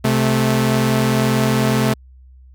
sawtooth tone pair together, 130 / 218.1 Hz, C3 / A3, -11 / -15 cents, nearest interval major sixth, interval 896 cents, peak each -13 dBFS, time 0.04-1.94 s, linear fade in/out 10 ms, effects added 64 Hz sine -41 dBFS peak until 2.54 s

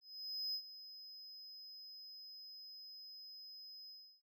triangle tone with ADSR envelope, 5060 Hz, D#8, 28 cents sharp, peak -36 dBFS, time 0.01-4.22 s, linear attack 530 ms, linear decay 75 ms, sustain -14 dB, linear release 330 ms, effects none

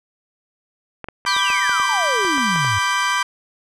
clicks, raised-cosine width 0.5 ms, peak -15 dBFS, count 11, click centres 1.043 / 1.086 / 1.251 / 1.365 / 1.502 / 1.695 / 1.799 / 2.249 / 2.38 / 2.56 / 2.647 s
30% pulse chord, G major, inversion first, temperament equal, 987.8 / 1174.7 / 1568 Hz, B5 / D6 / G6, 0 / 0 / 0 cents, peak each -19 dBFS, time 1.26-3.23 s, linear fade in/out 5 ms
sine exponential sweep, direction down, 4700 to 93.1 Hz, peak -22 dBFS, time 1.27-2.79 s, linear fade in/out 10 ms
effects low-pass 8000 Hz 12 dB/octave

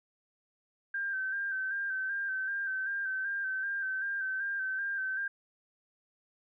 sine tone with vibrato, 1568 Hz, G6, in tune, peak -31 dBFS, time 0.94-5.28 s, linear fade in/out 5 ms, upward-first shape square, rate 2.6 Hz, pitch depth 33 cents each way, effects none

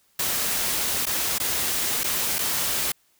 white noise with dropouts, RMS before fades -25 dBFS, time 0.19-2.92 s, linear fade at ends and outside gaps 5 ms, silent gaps 1.056-1.066 / 1.384-1.399 / 2.035-2.041 / 2.385-2.389 s, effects white hiss -64 dBFS RMS until 3.19 s

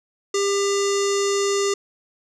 square tone with low-pass filter, 399.3 Hz, G4, 32 cents sharp, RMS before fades -21 dBFS, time 0.34-1.74 s, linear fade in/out 5 ms, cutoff 6600 Hz, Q 4.2, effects none

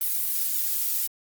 violet noise with flanger, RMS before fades -26 dBFS, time 0.01-1.07 s, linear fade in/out 2 ms, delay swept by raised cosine 1.3 to 3.1 ms, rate 1.9 Hz, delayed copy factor +0.55, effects Opus 32 kbps

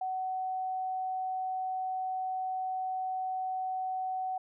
sine tone, 750 Hz, F#5, 23 cents sharp, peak -31 dBFS, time 0.01-4.38 s, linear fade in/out 5 ms, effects none

